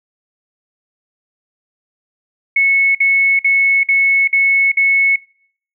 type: tone bursts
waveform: sine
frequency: 2200 Hz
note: C#7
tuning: 14 cents flat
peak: -9 dBFS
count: 6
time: 2.56-5.16 s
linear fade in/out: 5 ms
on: 390 ms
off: 52 ms
effects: noise-tail reverb RT60 0.6 s tail -25 dB re dry